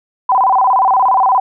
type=tone with vibrato; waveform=sine; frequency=877 Hz; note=A5; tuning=6 cents flat; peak=-8 dBFS; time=0.29-1.4 s; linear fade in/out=5 ms; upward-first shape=square; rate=17 Hz; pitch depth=230 cents each way; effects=none